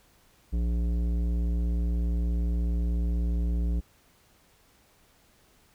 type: tone with tanh clipping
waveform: triangle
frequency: 58.4 Hz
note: A#1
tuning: 4 cents sharp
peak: -26 dBFS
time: 0.52-3.81 s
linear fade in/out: 20 ms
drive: 17 dB
effects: pink hiss -62 dBFS RMS until 5.74 s